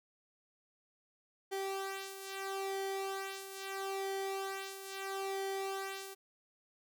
sawtooth tone with flanger, 388.7 Hz, G4, 15 cents flat, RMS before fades -40 dBFS, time 1.51-6.15 s, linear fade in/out 20 ms, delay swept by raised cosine 1.8 to 2.55 ms, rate 0.76 Hz, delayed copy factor -0.65, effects none

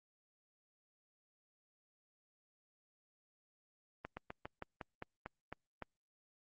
slowing click train, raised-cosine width 0.5 ms, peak -28 dBFS, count 10, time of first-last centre 4.05-5.823 s, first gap 120 ms, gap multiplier 1.12, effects Opus 32 kbps

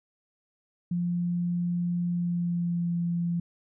sine tone with pitch glide, 174.61 to 171.71 Hz, F3 to F3, 0 to -29 cents, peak -25 dBFS, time 0.91-3.4 s, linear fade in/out 5 ms, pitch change -29 cents, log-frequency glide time 2.09-2.95 s, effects none

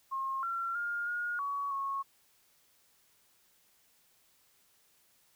sine tone with pitch steps, 1073 / 1364 / 1413 / 1432 / 1125 / 1098 Hz, C6 / F6 / F6 / F6 / C#6 / C#6, +43 / -41 / +20 / +43 / +25 / -17 cents, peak -32 dBFS, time 0.11-2.03 s, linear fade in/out 20 ms, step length 320 ms, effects white hiss -68 dBFS RMS until 5.35 s

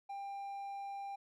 triangle tone, 795 Hz, G5, 24 cents sharp, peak -39 dBFS, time 0.09-1.16 s, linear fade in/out 10 ms, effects none

